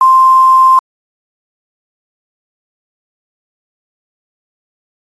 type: tone with quantisation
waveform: sine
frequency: 1046.5 Hz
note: C6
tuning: in tune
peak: -3 dBFS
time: 0.01-0.79 s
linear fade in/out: 2 ms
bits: 5
effects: AAC 32 kbps